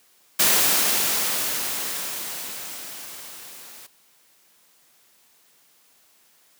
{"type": "noise with level ramp", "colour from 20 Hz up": "white", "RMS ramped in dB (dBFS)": [-17, -44], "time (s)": [0.39, 3.87], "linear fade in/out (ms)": 10, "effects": ["white hiss -59 dBFS RMS until 6.59 s", "high-pass 150 Hz 12 dB/octave"]}